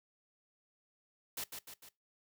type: noise with echo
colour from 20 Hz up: white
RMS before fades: -40 dBFS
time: 1.37-1.44 s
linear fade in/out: 5 ms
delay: 150 ms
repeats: 3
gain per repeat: -5 dB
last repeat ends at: 1.89 s
effects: noise-tail reverb RT60 0.2 s tail -20 dB re dry + high-pass 80 Hz 12 dB/octave